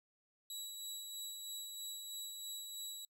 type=tone with tremolo; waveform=20% pulse; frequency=3903 Hz; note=B7; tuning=21 cents flat; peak=-37 dBFS; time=0.5-3.05 s; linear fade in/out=2 ms; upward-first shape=sine; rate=3.1 Hz; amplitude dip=35%; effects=noise-tail reverb RT60 0.1 s tail -26 dB re dry